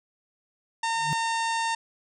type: harmonic tone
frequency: 912 Hz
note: A#5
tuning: 38 cents flat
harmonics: 1 / 2 / 3 / 4 / 5 / 6 / 7 / 8 / 9 / 10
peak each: -26 / -32 / -36 / -38 / -40 / -42 / -43 / -44 / -45 / -46 dBFS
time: 0.83-1.75 s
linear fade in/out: 5 ms
type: tone with exponential growth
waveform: sine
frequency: 151.2 Hz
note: D#3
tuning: 49 cents flat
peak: -24 dBFS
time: 0.94-1.13 s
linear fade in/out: 0 ms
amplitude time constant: 40 ms
effects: none